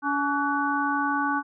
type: harmonic tone with a mistuned harmonic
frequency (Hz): 284.2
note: C#4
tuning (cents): +43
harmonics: 1 / 3 / 4 / 5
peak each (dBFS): -28 / -28 / -28 / -28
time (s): 0.02-1.43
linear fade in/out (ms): 50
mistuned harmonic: 5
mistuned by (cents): +77
effects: none